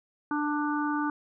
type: harmonic tone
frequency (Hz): 296.1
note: D4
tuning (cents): +14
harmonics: 1 / 3 / 4 / 5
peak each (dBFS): -28 / -33 / -34 / -35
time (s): 0.31-1.1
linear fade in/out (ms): 2
effects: none